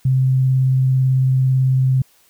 sine tone with vibrato, 130.81 Hz, C3, in tune, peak -12 dBFS, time 0.05-2.02 s, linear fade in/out 5 ms, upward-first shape triangle, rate 18 Hz, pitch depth 13 cents each way, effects white hiss -55 dBFS RMS until 2.29 s

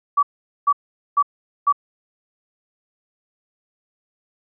sine tone bursts, 1145 Hz, D6, 44 cents flat, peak -12 dBFS, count 4, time 0.17-1.726 s, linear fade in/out 10 ms, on 59 ms, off 440 ms, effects none

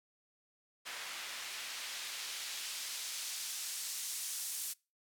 white noise with band-pass filter sweep, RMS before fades -42 dBFS, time 0.85-4.74 s, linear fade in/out 20 ms, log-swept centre 1900 to 8800 Hz, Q 0.75, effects noise-tail reverb RT60 0.3 s tail -25 dB re dry

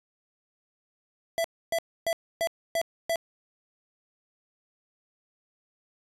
square tone bursts, 665 Hz, E5, 15 cents sharp, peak -25 dBFS, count 6, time 1.38-3.158 s, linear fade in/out 0 ms, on 63 ms, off 280 ms, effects resampled to 32000 Hz

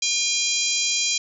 harmonic tone with a mistuned harmonic, 806 Hz, G5, 48 cents sharp, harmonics 3 / 4 / 5 / 6 / 7 / 8 / 9, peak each -28 / -28 / -28 / -28 / -28 / -28 / -28 dBFS, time 0.02-1.18 s, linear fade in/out 5 ms, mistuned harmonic 9, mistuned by -18 cents, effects none

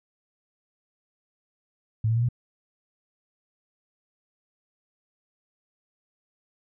sine tone with pitch steps, 110 / 113.81 / 117.76 / 121.84 Hz, A2 / A#2 / A#2 / B2, 0 / -41 / +18 / -23 cents, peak -20 dBFS, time 2.04-2.288 s, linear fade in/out 5 ms, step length 62 ms, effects none

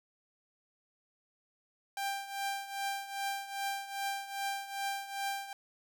sawtooth tone with tremolo, 791 Hz, G5, 15 cents sharp, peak -28 dBFS, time 1.97-5.53 s, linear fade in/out 2 ms, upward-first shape triangle, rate 2.5 Hz, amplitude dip 80%, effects none

